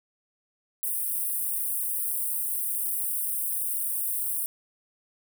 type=high-pass noise; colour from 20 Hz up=white; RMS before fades=-29 dBFS; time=0.83-4.46 s; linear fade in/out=0 ms; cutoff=8600 Hz; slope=96 dB/octave; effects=none